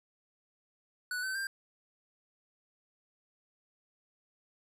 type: tone with pitch steps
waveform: square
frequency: 1480 / 1532.2 / 1586.2 Hz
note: F#6 / G6 / G6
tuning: 0 / -40 / +20 cents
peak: -34 dBFS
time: 1.11-1.47 s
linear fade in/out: 2 ms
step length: 120 ms
effects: resampled to 32000 Hz

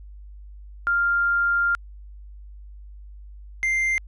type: tone pair in turn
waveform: sine / triangle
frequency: 1396.9 / 2093 Hz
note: F6 / C7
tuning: 0 / 0 cents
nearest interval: perfect fifth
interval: 700 cents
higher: second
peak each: -18 dBFS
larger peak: neither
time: 0.87-1.75 / 3.63-3.98 s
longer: first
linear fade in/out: 0 ms
effects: added 50 Hz sine -39 dBFS peak until 4.07 s + resampled to 24000 Hz

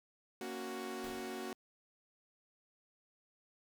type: chord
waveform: sawtooth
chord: F# major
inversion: first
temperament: equal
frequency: 233.1 / 277.2 / 370 Hz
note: A#3 / C#4 / F#4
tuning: 0 / 0 / 0 cents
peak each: -42 / -44 / -39 dBFS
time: 0.41-1.53 s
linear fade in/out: 2 ms
type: noise with exponential decay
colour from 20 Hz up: pink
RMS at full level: -49 dBFS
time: 1.04-1.55 s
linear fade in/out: 1 ms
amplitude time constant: 110 ms
effects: none

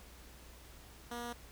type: tone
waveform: 10% pulse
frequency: 238.9 Hz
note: A#3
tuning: 43 cents sharp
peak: -32 dBFS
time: 1.11-1.33 s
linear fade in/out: 5 ms
effects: added 60 Hz sine -57 dBFS peak until 1.51 s + pink hiss -57 dBFS RMS until 1.51 s

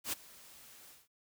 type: noise with ADSR envelope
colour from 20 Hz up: white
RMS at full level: -34 dBFS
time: 0.04-1.08 s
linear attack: 85 ms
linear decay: 17 ms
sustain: -22 dB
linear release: 180 ms
effects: none

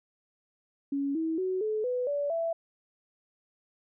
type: tone with pitch steps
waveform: sine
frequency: 279.4 / 322.8 / 373 / 430.9 / 497.8 / 575.2 / 664.5 Hz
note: C#4 / E4 / F#4 / A4 / B4 / D5 / E5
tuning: +14 / -36 / +14 / -36 / +14 / -36 / +14 cents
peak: -27 dBFS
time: 0.92-2.53 s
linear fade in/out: 5 ms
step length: 230 ms
effects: none

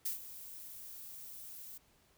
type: noise with ADSR envelope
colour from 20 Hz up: violet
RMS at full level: -35 dBFS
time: 0.05-1.78 s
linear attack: 10 ms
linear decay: 120 ms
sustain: -14 dB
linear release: 7 ms
effects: pink hiss -69 dBFS RMS until 2.17 s

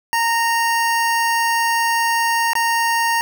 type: tone with dropouts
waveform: 25% pulse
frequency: 925 Hz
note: A#5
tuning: 14 cents flat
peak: -12 dBFS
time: 0.13-3.21 s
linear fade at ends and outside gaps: 0 ms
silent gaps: 2.533-2.553 s
effects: none

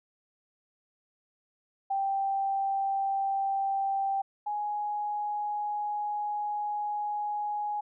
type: tone pair in turn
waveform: sine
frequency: 784 / 833 Hz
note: G5 / G#5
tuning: 0 / +5 cents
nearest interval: minor second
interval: 105 cents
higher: second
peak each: -26 / -29 dBFS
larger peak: first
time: 1.9-4.22 / 4.46-7.81 s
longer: second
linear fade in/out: 10 ms
effects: none

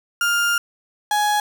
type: tone pair in turn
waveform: 35% pulse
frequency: 1405 / 835.4 Hz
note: F6 / G#5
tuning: +10 / +10 cents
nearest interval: major sixth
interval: 900 cents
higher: first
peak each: -15 dBFS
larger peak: neither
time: 0.21-0.58 / 1.11-1.4 s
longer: first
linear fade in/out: 2 ms
effects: none

